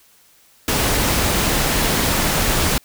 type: noise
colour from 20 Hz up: pink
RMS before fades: -18 dBFS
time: 0.68-2.78 s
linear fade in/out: 2 ms
effects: white hiss -53 dBFS RMS until 2.84 s